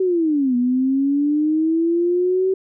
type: linear two-way sweep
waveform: sine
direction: down then up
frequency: 382.5 to 242.1 to 382.5 Hz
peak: -15 dBFS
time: 0-2.54 s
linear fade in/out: 5 ms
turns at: 0.56 s
effects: none